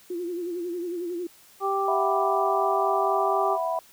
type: tone with vibrato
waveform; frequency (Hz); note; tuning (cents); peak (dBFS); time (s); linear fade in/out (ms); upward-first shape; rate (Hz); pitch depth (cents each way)
sine; 349.2; F4; 0; -28; 0.1-1.27; 5; sine; 11; 68
type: harmonic tone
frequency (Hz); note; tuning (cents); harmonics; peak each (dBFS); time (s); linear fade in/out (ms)
392; G4; 0; 1 / 2 / 3; -27 / -27 / -27; 1.6-3.58; 50
type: chord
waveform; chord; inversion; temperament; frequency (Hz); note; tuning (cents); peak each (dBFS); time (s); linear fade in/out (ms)
sine; E suspended second; none; equal; 659.3 / 740 / 987.8; E5 / F#5 / B5; 0 / 0 / 0; -27 / -31 / -29; 1.88-3.79; 2
effects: white hiss -54 dBFS RMS until 3.92 s